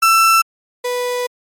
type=tone pair in turn; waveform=35% pulse; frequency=1334 / 492.8 Hz; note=E6 / B4; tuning=+20 / -4 cents; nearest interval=octave + perfect fourth; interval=1724 cents; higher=first; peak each=-7 / -16 dBFS; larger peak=first; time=0.02-0.42 / 0.84-1.27 s; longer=second; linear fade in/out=10 ms; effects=MP3 64 kbps

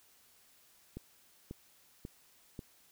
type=click train; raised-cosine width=3 ms; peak=-29 dBFS; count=4; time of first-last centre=0.97-2.592 s; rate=1.85 Hz; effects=white hiss -65 dBFS RMS until 2.91 s

